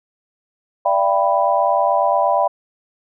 sine chord, E minor seventh, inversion third, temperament equal with one note detuned, 587.3 / 676.2 / 784 / 987.8 Hz, D5 / E5 / G5 / B5, 0 / +44 / 0 / 0 cents, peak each -19 dBFS, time 0.85-2.48 s, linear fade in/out 10 ms, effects none

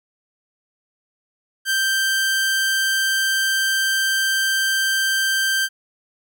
sawtooth tone, 1568 Hz, G6, in tune, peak -14 dBFS, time 1.65-5.69 s, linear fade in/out 50 ms, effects none

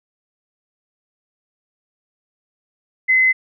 sine tone, 2043 Hz, C7, 42 cents flat, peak -11 dBFS, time 3.08-3.33 s, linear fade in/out 20 ms, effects none

